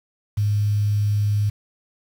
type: tone with quantisation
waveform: sine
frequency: 103.83 Hz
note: G#2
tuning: in tune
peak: -17 dBFS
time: 0.37-1.5 s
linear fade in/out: 10 ms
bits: 7
effects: none